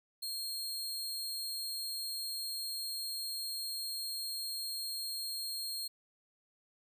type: tone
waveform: sawtooth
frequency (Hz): 4235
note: C8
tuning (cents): +20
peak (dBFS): -34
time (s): 0.22-5.88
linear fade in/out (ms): 10
effects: none